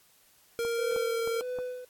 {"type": "tone with pitch glide", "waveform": "square", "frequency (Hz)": [466.2, 458.7], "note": ["A#4", "A#4"], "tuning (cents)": [0, -28], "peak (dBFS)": -29, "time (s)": [0.59, 1.41], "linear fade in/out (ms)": 0, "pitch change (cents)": -28, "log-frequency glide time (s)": [0.7, 1.05]}
{"type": "click train", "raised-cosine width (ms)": 1, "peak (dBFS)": -27, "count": 4, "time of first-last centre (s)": [0.65, 1.587], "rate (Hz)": 3.2}
{"type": "tone with tremolo", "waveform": "triangle", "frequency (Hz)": 500, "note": "B4", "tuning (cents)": 21, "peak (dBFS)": -29, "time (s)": [0.78, 1.85], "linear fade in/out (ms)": 5, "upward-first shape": "sine", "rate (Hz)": 1.6, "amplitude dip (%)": 70}
{"effects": ["white hiss -62 dBFS RMS until 1.89 s", "AAC 64 kbps"]}